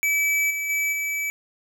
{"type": "tone with level steps", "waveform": "square", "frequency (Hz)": 2300, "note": "D7", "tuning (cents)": -37, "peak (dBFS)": [-20, -26, -22, -25], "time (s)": [0.03, 1.3], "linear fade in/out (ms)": 0, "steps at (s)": [0.5, 0.69, 0.92], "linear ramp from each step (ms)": 10, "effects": []}